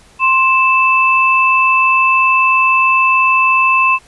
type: tone pair together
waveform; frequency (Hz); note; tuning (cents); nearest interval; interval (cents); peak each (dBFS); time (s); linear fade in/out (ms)
sine; 1049.8 / 2637; C6 / E7; +5 / 0; octave + major third; 1595; -11; 0.19-3.99; 50
effects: pink hiss -46 dBFS RMS until 4.07 s + resampled to 24000 Hz

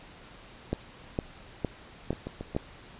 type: two click trains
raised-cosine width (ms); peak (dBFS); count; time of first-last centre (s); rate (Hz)
2; -14 / -22; 5 / 4; 0.73-2.565 / 2.13-2.55; 2.18 / 7.15
effects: pink hiss -50 dBFS RMS until 2.99 s + resampled to 8000 Hz

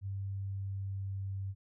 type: tone with pitch glide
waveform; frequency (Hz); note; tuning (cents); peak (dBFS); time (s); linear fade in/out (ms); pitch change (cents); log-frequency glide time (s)
sine; 98 to 97.15; G2 to G2; 0 to -15; -35; 0.01-1.55; 50; -15; 0.28-1.39
effects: none

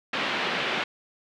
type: band-pass noise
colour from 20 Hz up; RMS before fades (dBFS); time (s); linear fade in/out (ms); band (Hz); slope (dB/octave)
white; -28; 0.13-0.84; 5; 160 to 3200; 24
effects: none

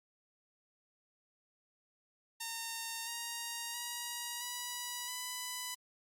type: tone with pitch steps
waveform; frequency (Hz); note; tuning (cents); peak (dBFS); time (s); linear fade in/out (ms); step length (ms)
5% pulse; 915 / 934.8 / 955 / 975.6 / 996.7; A#5 / A#5 / A#5 / B5 / B5; -32 / +5 / +42 / -21 / +16; -27; 2.4-5.75; 10; 670
effects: Opus 48 kbps

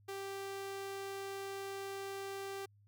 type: tone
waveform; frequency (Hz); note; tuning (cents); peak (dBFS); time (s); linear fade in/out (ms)
sawtooth; 392; G4; 0; -37; 0.08-2.66; 10
effects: added 102 Hz sine -63 dBFS peak until 2.87 s

